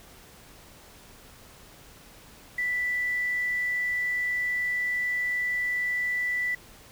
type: tone with quantisation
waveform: sine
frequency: 1975.5 Hz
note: B6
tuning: in tune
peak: -25 dBFS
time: 2.58-6.55 s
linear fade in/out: 5 ms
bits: 8
effects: pink hiss -51 dBFS RMS until 6.91 s